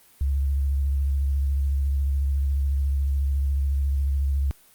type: tone with vibrato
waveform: sine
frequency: 69.2 Hz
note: C#2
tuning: 2 cents flat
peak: -20 dBFS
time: 0.21-4.51 s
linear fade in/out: 0 ms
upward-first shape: square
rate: 14 Hz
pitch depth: 32 cents each way
effects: white hiss -55 dBFS RMS until 4.74 s + Opus 32 kbps